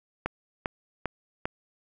click train, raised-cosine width 0.5 ms, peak -13 dBFS, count 4, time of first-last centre 0.26-1.455 s, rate 2.51 Hz, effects none

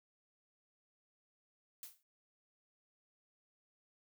blue noise with exponential decay, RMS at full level -45 dBFS, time 1.83-2.03 s, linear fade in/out 1 ms, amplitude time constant 42 ms, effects none

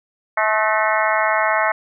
harmonic tone with a mistuned harmonic, 215.8 Hz, A3, 33 cents flat, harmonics 3 / 4 / 5 / 6 / 7 / 8 / 9 / 10, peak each -21 / -22 / -23 / -24 / -24 / -25 / -26 / -26 dBFS, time 0.37-1.72 s, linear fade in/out 5 ms, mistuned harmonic 8, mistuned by +62 cents, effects none

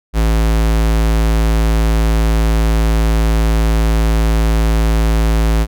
square tone, 55 Hz, A1, in tune, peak -11 dBFS, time 0.13-5.67 s, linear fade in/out 50 ms, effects none

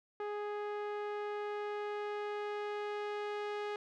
sawtooth tone with low-pass filter sweep, 415.3 Hz, G#4, in tune, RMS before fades -39 dBFS, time 0.2-3.76 s, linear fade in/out 2 ms, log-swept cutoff 1600 to 3000 Hz, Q 0.75, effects none

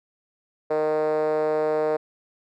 5% pulse tone with band-pass filter, 154.2 Hz, D#3, 15 cents flat, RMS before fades -23 dBFS, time 0.7-1.97 s, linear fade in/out 10 ms, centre 520 Hz, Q 6.9, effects none

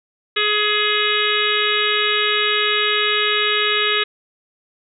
harmonic tone, 420.2 Hz, G#4, 20 cents sharp, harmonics 1 / 3 / 4 / 5 / 6 / 7 / 8 / 9, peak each -24 / -24 / -24 / -24 / -24 / -24 / -24 / -24 dBFS, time 0.36-4.04 s, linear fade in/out 10 ms, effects none

